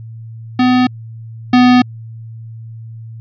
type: tone pair in turn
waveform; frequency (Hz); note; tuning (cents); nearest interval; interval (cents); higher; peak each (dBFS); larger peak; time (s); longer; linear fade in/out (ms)
square; 251.5 / 248.9; B3 / B3; +32 / +14; unison; 18; first; -9 / -6; second; 0.59-0.87 / 1.53-1.82; second; 5
effects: added 113 Hz sine -28 dBFS peak until 3.2 s + resampled to 11025 Hz